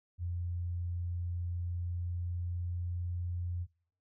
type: tone with pitch glide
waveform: sine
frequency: 87.31 to 87.87 Hz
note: F2 to F2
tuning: 0 to +11 cents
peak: -33 dBFS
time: 0.18-3.67 s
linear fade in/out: 50 ms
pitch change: +11 cents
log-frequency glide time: 1.52-3.08 s
effects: noise-tail reverb RT60 0.6 s tail -24 dB re dry